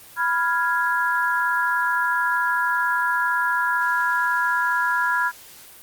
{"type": "chord", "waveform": "sine", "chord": "F diminished", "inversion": "second", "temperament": "equal", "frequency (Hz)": [987.8, 1396.9, 1661.2], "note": ["Cb6", "F6", "Ab6"], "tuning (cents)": [0, 0, 0], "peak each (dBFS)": -23, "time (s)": [0.16, 5.32], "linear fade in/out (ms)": 50, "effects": ["white hiss -45 dBFS RMS until 5.82 s", "Opus 32 kbps"]}